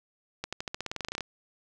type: accelerating click train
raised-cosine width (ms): 0.2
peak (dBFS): -16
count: 16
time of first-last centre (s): 0.44-1.207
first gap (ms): 86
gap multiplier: 0.92
effects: none